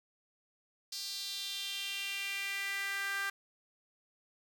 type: tone with high-pass filter sweep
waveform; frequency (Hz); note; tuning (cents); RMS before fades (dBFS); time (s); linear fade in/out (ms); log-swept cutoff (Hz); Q
sawtooth; 395.7; G4; +16; -38; 0.92-3.3; 5; 4700 to 1500; 3.7
effects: none